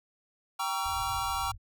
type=chord; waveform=square; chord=G diminished seventh; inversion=none; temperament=just; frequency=784 / 940.8 / 1128.9 / 1354.7 Hz; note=G5 / Bb5 / Db6 / Fb6; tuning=0 / +16 / +31 / +47 cents; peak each=-36 dBFS; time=0.59-1.52 s; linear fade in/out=10 ms
type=low-pass noise; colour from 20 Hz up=white; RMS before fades=-42 dBFS; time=0.83-1.58 s; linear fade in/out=50 ms; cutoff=110 Hz; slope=48 dB/octave
effects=none